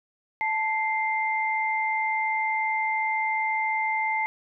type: tone pair together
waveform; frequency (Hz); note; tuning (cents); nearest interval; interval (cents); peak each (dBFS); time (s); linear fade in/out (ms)
sine; 877.2 / 2093; A5 / C7; -6 / 0; octave + minor third; 1506; -26; 0.41-4.26; 0
effects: none